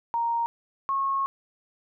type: tone pair in turn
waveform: sine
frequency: 932.3 / 1091 Hz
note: A#5 / C#6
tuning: 0 / -28 cents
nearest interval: minor third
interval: 272 cents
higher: second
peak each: -23 dBFS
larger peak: neither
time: 0.14-0.46 / 0.89-1.26 s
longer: second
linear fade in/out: 0 ms
effects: none